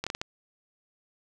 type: slowing click train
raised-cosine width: 0.2 ms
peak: -14 dBFS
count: 5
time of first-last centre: 0.04-0.215 s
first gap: 26 ms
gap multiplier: 1.36
effects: none